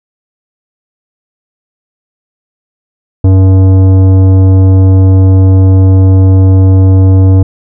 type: tone with tanh clipping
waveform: sine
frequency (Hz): 94.8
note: F#2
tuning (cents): +43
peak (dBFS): -3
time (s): 3.24-7.43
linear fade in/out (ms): 5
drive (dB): 13
effects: none